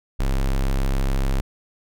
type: tone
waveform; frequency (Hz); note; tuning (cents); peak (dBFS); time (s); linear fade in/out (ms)
square; 33.47; C1; +40; -19; 0.19-1.41; 10
effects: none